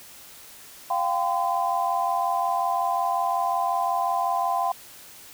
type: chord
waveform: sine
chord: F suspended second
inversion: none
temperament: equal with one note detuned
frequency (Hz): 698.5 / 784 / 1023.8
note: F5 / G5 / C6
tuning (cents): 0 / 0 / -38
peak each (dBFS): -26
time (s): 0.9-4.72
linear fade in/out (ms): 5
effects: white hiss -46 dBFS RMS until 5.33 s